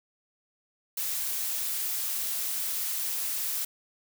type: noise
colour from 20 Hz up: blue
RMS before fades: -31 dBFS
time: 0.97-3.65 s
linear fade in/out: 5 ms
effects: none